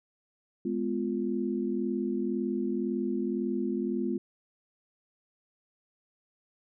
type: chord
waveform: sine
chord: F diminished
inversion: first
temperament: just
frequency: 209.5 / 251.4 / 349.2 Hz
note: Ab3 / Cb4 / F4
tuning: +15 / +31 / 0 cents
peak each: -32 dBFS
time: 0.65-4.18 s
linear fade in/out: 5 ms
effects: none